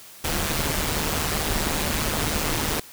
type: noise with amplitude modulation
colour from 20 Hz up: pink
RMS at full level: -22 dBFS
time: 0.24-2.8 s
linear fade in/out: 5 ms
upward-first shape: sine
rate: 154 Hz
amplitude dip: 65%
effects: white hiss -45 dBFS RMS until 2.92 s